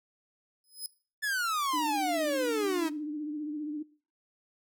15% pulse tone with exponential growth, 5070 Hz, D#8, 32 cents sharp, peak -26 dBFS, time 0.64-0.86 s, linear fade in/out 1 ms, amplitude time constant 46 ms
45% pulse exponential sweep, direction down, 1760 to 310.2 Hz, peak -28 dBFS, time 1.22-2.9 s, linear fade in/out 20 ms
sine tone with vibrato, 300.3 Hz, D4, 39 cents sharp, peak -32 dBFS, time 1.73-3.83 s, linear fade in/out 10 ms, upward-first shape sine, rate 15 Hz, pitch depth 48 cents each way
effects noise-tail reverb RT60 0.4 s tail -20 dB re dry

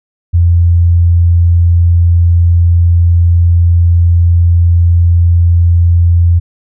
sine tone, 85.8 Hz, F2, 30 cents flat, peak -4 dBFS, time 0.33-6.4 s, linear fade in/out 20 ms, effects none

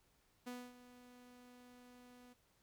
sawtooth tone with ADSR envelope, 246.9 Hz, B3, in tune, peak -40 dBFS, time 0.46-2.34 s, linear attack 15 ms, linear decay 250 ms, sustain -15 dB, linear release 17 ms, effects pink hiss -75 dBFS RMS until 2.62 s

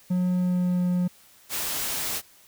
triangle tone with pitch glide, 180.9 to 179.03 Hz, F#3 to F3, -39 to +43 cents, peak -19 dBFS, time 0.1-1.08 s, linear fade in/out 10 ms, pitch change -18 cents, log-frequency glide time 0.33-0.82 s
white noise, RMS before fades -29 dBFS, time 1.49-2.22 s, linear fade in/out 50 ms
effects white hiss -55 dBFS RMS until 2.47 s

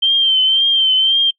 sine tone with vibrato, 3130 Hz, G7, 3 cents flat, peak -10 dBFS, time 0.02-1.31 s, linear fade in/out 10 ms, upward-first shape triangle, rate 1.9 Hz, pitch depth 54 cents each way, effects noise-tail reverb RT60 0.1 s tail -26 dB re dry

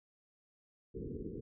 white low-pass noise, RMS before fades -43 dBFS, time 0.94-1.41 s, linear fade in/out 10 ms, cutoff 460 Hz, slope 96 dB/octave, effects none

